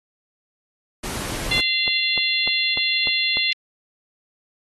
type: noise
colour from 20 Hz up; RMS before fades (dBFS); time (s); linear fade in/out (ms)
pink; -29; 1.03-1.61; 10
type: harmonic tone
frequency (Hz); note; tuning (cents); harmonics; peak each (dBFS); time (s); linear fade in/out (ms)
690; F5; -21; 3 / 4 / 5 / 6; -24 / -24 / -24 / -24; 1.51-3.53; 5
type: click train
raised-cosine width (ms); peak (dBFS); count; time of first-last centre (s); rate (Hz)
1; -18; 7; 1.58-3.371; 3.35
effects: AAC 32 kbps